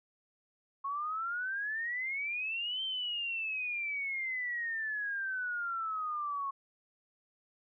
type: exponential two-way sweep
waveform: sine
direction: up then down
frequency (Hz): 1092 to 3136 to 1092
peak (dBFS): -33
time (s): 0.84-6.51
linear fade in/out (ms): 10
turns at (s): 2.83
effects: none